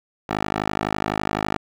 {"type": "tone with band-pass filter", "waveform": "10% pulse", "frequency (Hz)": 51.91, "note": "G#1", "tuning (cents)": 0, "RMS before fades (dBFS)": -25, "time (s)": [0.29, 1.58], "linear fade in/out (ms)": 5, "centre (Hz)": 980, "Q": 0.64, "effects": []}